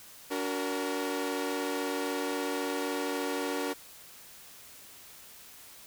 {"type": "chord", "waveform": "sawtooth", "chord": "D augmented", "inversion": "none", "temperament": "equal with one note detuned", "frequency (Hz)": [286.3, 370, 466.2], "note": ["D4", "F#4", "A#4"], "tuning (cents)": [-44, 0, 0], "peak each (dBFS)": [-30, -33, -31], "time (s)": [0.3, 3.74], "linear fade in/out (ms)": 20, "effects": ["white hiss -51 dBFS RMS until 5.86 s"]}